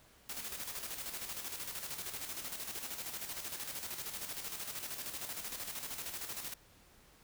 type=noise with tremolo; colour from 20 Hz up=white; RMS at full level=-41 dBFS; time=0.29-6.54 s; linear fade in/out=5 ms; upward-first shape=square; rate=13 Hz; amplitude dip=50%; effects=pink hiss -63 dBFS RMS until 7.23 s